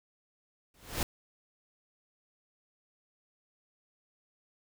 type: noise with exponential growth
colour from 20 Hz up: pink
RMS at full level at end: -28 dBFS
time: 0.74-1.03 s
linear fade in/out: 2 ms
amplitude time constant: 63 ms
effects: none